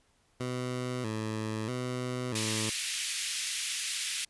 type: tone with vibrato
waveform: 15% pulse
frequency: 117.1 Hz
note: A#2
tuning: 8 cents sharp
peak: -26 dBFS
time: 0.4-2.7 s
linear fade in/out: 5 ms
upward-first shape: square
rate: 0.78 Hz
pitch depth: 120 cents each way
type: high-pass noise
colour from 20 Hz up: pink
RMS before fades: -33 dBFS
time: 2.35-4.25 s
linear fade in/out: 5 ms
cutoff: 2200 Hz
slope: 24 dB/octave
effects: pink hiss -69 dBFS RMS until 4.29 s + resampled to 24000 Hz